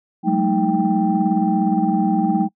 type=tone cluster; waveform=sine; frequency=183.8 / 201.2 / 220.5 / 314 / 785 Hz; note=F#3 / G3 / A3 / D#4 / G5; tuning=-11 / +45 / +4 / +16 / +2 cents; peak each=-21 dBFS; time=0.23-2.49 s; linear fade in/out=50 ms; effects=noise-tail reverb RT60 0.1 s tail -25 dB re dry + tanh soft clip ceiling -5 dBFS